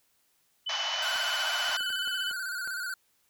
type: tone with tremolo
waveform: sine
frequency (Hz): 3001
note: F#7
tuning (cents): +24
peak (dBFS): -30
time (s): 0.66-2.32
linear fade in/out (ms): 10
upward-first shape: square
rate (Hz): 15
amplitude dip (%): 35
type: band-pass noise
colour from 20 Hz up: pink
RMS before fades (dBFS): -34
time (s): 0.69-1.77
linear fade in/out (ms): 5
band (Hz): 610 to 6400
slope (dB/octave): 96
type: tone with vibrato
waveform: square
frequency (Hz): 1485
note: F#6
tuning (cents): +6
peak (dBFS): -33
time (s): 1.02-2.94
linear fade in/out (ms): 2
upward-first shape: square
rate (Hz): 16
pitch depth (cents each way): 61
type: clicks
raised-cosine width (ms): 0.5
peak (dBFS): -32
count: 7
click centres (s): 1.156 / 1.694 / 1.808 / 1.903 / 2.075 / 2.312 / 2.675
effects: white hiss -70 dBFS RMS until 3.29 s